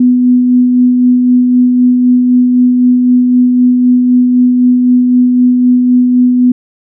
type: tone with tremolo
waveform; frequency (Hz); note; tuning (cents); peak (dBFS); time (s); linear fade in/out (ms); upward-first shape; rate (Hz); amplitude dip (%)
sine; 248.6; B3; +12; -3; 0-6.52; 5; sine; 3.9; 30
effects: none